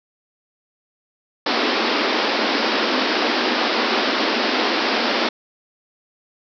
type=band-pass noise; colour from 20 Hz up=pink; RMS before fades=-20 dBFS; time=1.46-5.29 s; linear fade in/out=5 ms; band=220 to 5300 Hz; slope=96 dB/octave; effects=none